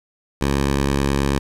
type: tone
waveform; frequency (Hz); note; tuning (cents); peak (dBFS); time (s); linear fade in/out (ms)
10% pulse; 69.3; C#2; 0; -9; 0.41-1.39; 5
effects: low-pass 11000 Hz 12 dB/octave + 8-bit